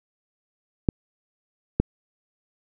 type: clicks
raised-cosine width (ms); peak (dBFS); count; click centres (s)
3; -5; 2; 0.888 / 1.8
effects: none